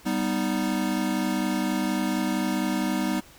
square chord, G augmented, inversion none, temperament equal, 196 / 246.9 / 311.1 Hz, G3 / B3 / D#4, 0 / 0 / 0 cents, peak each -29 dBFS, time 0.05-3.21 s, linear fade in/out 20 ms, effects pink hiss -51 dBFS RMS until 3.38 s

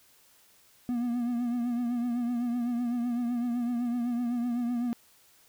triangle tone with vibrato, 240.6 Hz, B3, 45 cents flat, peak -25 dBFS, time 0.89-4.93 s, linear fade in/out 0 ms, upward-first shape triangle, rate 7.9 Hz, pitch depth 60 cents each way, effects white hiss -61 dBFS RMS until 5.48 s

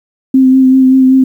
sine tone with vibrato, 261.6 Hz, C4, in tune, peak -3 dBFS, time 0.34-1.24 s, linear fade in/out 5 ms, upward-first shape sine, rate 5.2 Hz, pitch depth 20 cents each way, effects 7-bit

